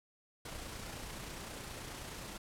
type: noise with amplitude modulation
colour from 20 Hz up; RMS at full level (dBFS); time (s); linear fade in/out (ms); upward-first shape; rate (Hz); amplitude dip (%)
pink; -44; 0.45-2.38; 5; sine; 29.5; 30
effects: low-pass 12000 Hz 12 dB/octave